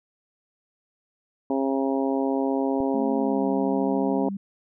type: harmonic tone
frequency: 135.4 Hz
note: C#3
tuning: 40 cents flat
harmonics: 2 / 3 / 4 / 5 / 6 / 7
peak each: -24 / -28 / -30 / -32 / -34 / -35 dBFS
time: 1.5-4.29 s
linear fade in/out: 2 ms
type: click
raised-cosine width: 3 ms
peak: -24 dBFS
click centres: 2.804 s
type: tone with pitch glide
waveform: sine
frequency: 220 to 197.13 Hz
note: A3 to G3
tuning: 0 to +10 cents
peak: -28 dBFS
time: 2.94-4.37 s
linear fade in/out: 5 ms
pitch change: -190 cents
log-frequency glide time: 3.18-3.45 s
effects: none